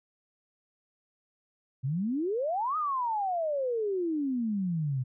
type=exponential two-way sweep; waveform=sine; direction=up then down; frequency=123.47 to 1276 to 123.47 Hz; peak=-27 dBFS; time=1.83-5.04 s; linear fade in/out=20 ms; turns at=2.77 s; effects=none